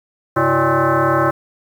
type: tone with frequency modulation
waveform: sine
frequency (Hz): 367.7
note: F#4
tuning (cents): -11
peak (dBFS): -12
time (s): 0.36-1.31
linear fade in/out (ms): 10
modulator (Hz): 233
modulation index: 4.8
effects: 7-bit